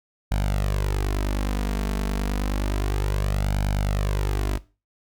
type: tone with flanger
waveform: sawtooth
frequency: 49.6 Hz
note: G1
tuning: 21 cents sharp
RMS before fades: -23 dBFS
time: 0.31-4.58 s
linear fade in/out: 10 ms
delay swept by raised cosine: 1.3 to 4.5 ms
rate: 0.3 Hz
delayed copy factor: +0.7
effects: noise-tail reverb RT60 0.3 s tail -18 dB re dry